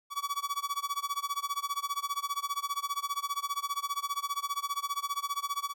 45% pulse tone with tremolo, 1138 Hz, C#6, 45 cents sharp, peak -28 dBFS, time 0.1-5.74 s, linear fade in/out 50 ms, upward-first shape sine, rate 15 Hz, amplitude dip 95%, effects none

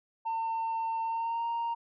sine tone with pitch glide, 904 to 930.5 Hz, A5 to A#5, +47 to -3 cents, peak -27 dBFS, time 0.25-1.75 s, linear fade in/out 20 ms, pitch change +50 cents, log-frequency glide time 1.03-1.46 s, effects tanh soft clip ceiling -28 dBFS

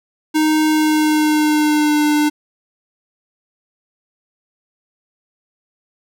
square tone with pitch glide, 310 to 298.9 Hz, D#4 to D4, -6 to +31 cents, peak -13 dBFS, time 0.34-2.3 s, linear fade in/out 20 ms, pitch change -63 cents, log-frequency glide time 0.68-2.07 s, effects none

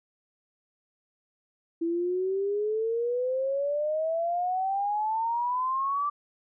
sine exponential sweep, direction up, 329.6 to 1174.7 Hz, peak -25 dBFS, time 1.81-6.1 s, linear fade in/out 10 ms, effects none

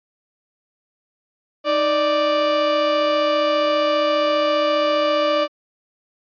30% pulse tone pair together, 311.1 / 587.3 Hz, D#4 / D5, 0 / 0 cents, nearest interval major seventh, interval 1100 cents, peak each -23 / -14 dBFS, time 1.64-5.48 s, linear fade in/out 50 ms, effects resampled to 11025 Hz

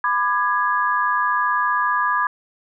sine chord, G# diminished, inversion first, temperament just, 996.7 / 1196.1 / 1661.2 Hz, B5 / D6 / G#6, +16 / +31 / 0 cents, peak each -21 / -21 / -22 dBFS, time 0.04-2.27 s, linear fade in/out 2 ms, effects none

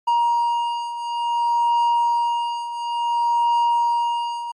triangle beating tone pair, 944 / 944.57 Hz, A#5 / A#5, +22 / +23 cents, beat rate 0.57 Hz, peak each -22 / -17 dBFS, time 0.07-4.52 s, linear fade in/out 10 ms, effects MP3 48 kbps

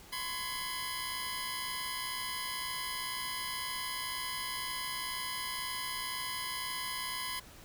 15% pulse tone cluster, 1014 / 1076 / 1677 / 4933 Hz, B5 / C6 / G#6 / D#8, +45 / +48 / +16 / -16 cents, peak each -32 / -38 / -39 / -35 dBFS, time 0.12-7.4 s, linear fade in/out 10 ms, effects pink hiss -54 dBFS RMS until 7.64 s

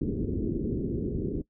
white low-pass noise, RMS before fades -30 dBFS, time 0.01-1.42 s, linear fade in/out 5 ms, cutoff 400 Hz, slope 48 dB/octave, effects noise-tail reverb RT60 0.1 s tail -19 dB re dry

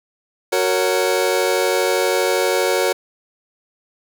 sawtooth chord, F# major, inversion none, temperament just, 370 / 462.5 / 555 Hz, F#4 / A#4 / C#5, 0 / -14 / +2 cents, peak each -16 dBFS, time 0.52-2.93 s, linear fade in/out 10 ms, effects none

